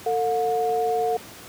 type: tone pair together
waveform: sine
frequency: 449.9 / 720 Hz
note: A4 / F#5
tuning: +39 / -47 cents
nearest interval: minor sixth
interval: 814 cents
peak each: -23 / -23 dBFS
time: 0.06-1.17 s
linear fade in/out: 5 ms
effects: pink hiss -42 dBFS RMS until 1.48 s + high-pass 100 Hz 12 dB/octave